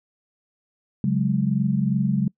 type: chord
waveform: sine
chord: C# suspended fourth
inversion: none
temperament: equal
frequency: 138.59 / 185 / 207.7 Hz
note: C#3 / F#3 / G#3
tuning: 0 / 0 / 0 cents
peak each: -23 dBFS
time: 1.04-2.28 s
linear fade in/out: 2 ms
effects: noise-tail reverb RT60 0.1 s tail -25 dB re dry